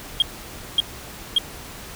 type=tone bursts; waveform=sine; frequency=3240 Hz; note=G#7; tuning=43 cents flat; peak=-11 dBFS; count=3; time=0.2-1.383 s; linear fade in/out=2 ms; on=21 ms; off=560 ms; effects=tanh soft clip ceiling -11 dBFS + pink hiss -38 dBFS RMS until 1.95 s